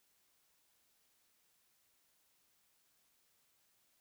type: silence
effects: white hiss -75 dBFS RMS until 4 s